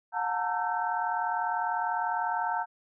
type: tone cluster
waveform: sine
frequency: 721 / 875 / 915 / 1335 / 1545 Hz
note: F#5 / A5 / A#5 / E6 / G6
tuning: -45 / -10 / -32 / +22 / -26 cents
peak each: -33 / -35 / -30 / -38 / -36 dBFS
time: 0.12-2.66 s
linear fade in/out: 50 ms
effects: none